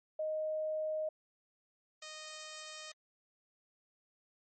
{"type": "tone pair in turn", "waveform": ["sine", "5% pulse"], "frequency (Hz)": [622.3, 619.4], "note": ["D#5", "D#5"], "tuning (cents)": [0, -8], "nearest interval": "unison", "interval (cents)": 8, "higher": "first", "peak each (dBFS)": [-33, -34], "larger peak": "first", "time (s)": [[0.19, 1.09], [2.02, 2.92]], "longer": "neither", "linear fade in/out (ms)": 5, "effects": ["MP3 32 kbps"]}